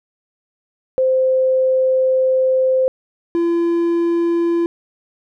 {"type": "tone pair in turn", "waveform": ["sine", "triangle"], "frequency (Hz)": [520, 339.7], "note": ["C5", "F4"], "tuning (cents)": [-11, -48], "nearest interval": "perfect fifth", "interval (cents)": 737, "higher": "first", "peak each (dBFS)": -12, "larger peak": "neither", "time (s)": [[0.98, 2.88], [3.35, 4.66]], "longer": "first", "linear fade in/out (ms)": 0, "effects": []}